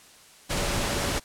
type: tone in noise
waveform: sine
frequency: 573 Hz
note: D5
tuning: 43 cents flat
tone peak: -37 dBFS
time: 0.49-1.2 s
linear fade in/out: 20 ms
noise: pink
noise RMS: -27 dBFS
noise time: 0.49-1.2 s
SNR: -13 dB
effects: white hiss -52 dBFS RMS until 1.24 s + low-pass 10000 Hz 12 dB/octave